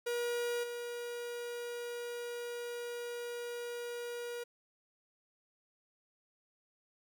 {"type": "tone with level steps", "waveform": "45% pulse", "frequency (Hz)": 478.8, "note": "A#4", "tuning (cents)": 46, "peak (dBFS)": [-33, -39], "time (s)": [0.06, 4.44], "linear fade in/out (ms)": 10, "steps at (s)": 0.63, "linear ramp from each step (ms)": 10, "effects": ["12-bit"]}